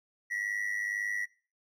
triangle tone with amplitude modulation, 1932 Hz, B6, 39 cents flat, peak -26 dBFS, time 0.3-1.26 s, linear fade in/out 20 ms, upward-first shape sine, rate 102 Hz, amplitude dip 75%, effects noise-tail reverb RT60 0.4 s tail -21 dB re dry

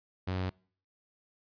sawtooth tone, 92.7 Hz, F#2, 4 cents sharp, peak -27 dBFS, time 0.27-0.5 s, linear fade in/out 10 ms, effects noise-tail reverb RT60 0.5 s tail -26 dB re dry + resampled to 11025 Hz

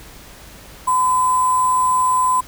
sine tone with sample-and-hold, 1017 Hz, C6, 50 cents flat, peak -13 dBFS, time 0.87-2.41 s, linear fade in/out 10 ms, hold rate 8820 Hz, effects added 50 Hz sine -46 dBFS peak until 2.47 s + pink hiss -41 dBFS RMS until 2.47 s

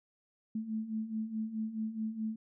sine beating tone pair, 216.2 / 220.9 Hz, A3 / A3, -30 / +7 cents, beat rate 4.7 Hz, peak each -40 / -35 dBFS, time 0.55-2.36 s, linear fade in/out 5 ms, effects none

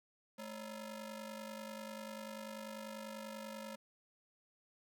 sawtooth ring-modulated tone, 382.2 Hz, G4, 44 cents flat, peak -38 dBFS, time 0.38-3.76 s, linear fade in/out 10 ms, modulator 166 Hz, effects none

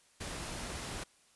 pink noise, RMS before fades -41 dBFS, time 0.2-1.04 s, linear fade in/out 10 ms, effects white hiss -66 dBFS RMS until 1.35 s + resampled to 24000 Hz

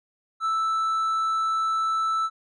triangle tone, 1318.5 Hz, E6, in tune, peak -20 dBFS, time 0.4-2.3 s, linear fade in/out 50 ms, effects resampled to 22050 Hz

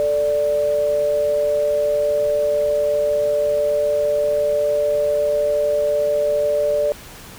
sine tone pair together, 440 / 587.3 Hz, A4 / D5, 0 / 0 cents, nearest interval perfect fourth, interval 500 cents, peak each -24 / -16 dBFS, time 0-6.92 s, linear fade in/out 0 ms, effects pink hiss -39 dBFS RMS until 7.38 s

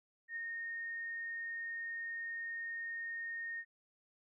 sine tone with ADSR envelope, 1845 Hz, A#6, 18 cents flat, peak -37 dBFS, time 0.28-3.65 s, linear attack 84 ms, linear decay 8 ms, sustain -2 dB, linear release 60 ms, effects none

